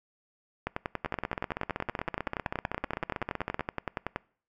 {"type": "two click trains", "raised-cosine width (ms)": 0.5, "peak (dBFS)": [-15, -16], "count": [38, 41], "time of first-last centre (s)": [[0.67, 4.161], [1.06, 3.608]], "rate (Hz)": [10.6, 15.7], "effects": ["noise-tail reverb RT60 0.5 s tail -24 dB re dry"]}